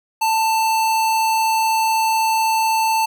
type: tone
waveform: square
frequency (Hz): 888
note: A5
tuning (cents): +16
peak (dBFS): -16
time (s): 0.21-3.06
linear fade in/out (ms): 10
effects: none